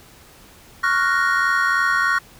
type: chord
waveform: triangle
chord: Gb major seventh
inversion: second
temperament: equal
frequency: 1108.7 / 1396.9 / 1480 / 1864.7 Hz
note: Db6 / F6 / Gb6 / Bb6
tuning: 0 / 0 / 0 / 0 cents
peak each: -20 dBFS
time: 0.83-2.19 s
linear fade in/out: 10 ms
effects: pink hiss -47 dBFS RMS until 2.39 s